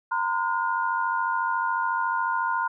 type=tone cluster; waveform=sine; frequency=928 / 1022 / 1433 Hz; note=A#5 / C6 / F6; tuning=-8 / -41 / +44 cents; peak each=-27 / -27 / -28 dBFS; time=0.11-2.68 s; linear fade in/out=10 ms; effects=none